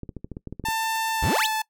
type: clicks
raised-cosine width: 3 ms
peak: -21 dBFS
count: 11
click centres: 0.033 / 0.092 / 0.167 / 0.245 / 0.317 / 0.369 / 0.473 / 0.526 / 0.597 / 0.64 / 0.686 s
type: tone with pitch glide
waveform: sawtooth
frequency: 892 to 873.6 Hz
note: A5 to A5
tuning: +23 to -13 cents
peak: -20 dBFS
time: 0.65-1.62 s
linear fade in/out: 5 ms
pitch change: -36 cents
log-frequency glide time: 1.13-1.42 s
type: exponential sweep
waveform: 35% pulse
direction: up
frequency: 48 to 4717 Hz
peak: -20 dBFS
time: 1.22-1.47 s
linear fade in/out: 10 ms
effects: noise-tail reverb RT60 0.1 s tail -21 dB re dry